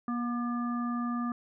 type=harmonic tone with a mistuned harmonic; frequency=239.6 Hz; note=A#3; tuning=48 cents sharp; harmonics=1 / 3 / 5 / 7; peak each=-30 / -44 / -36 / -50 dBFS; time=0.08-1.32 s; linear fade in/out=2 ms; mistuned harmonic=7; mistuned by=+36 cents; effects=none